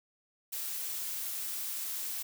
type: noise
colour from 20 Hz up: blue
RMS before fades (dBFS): -37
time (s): 0.52-2.23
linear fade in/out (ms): 10
effects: none